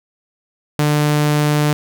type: tone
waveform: sawtooth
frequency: 148.9 Hz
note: D3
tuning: 24 cents sharp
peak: -9 dBFS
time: 0.79-1.73 s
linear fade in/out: 0 ms
effects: none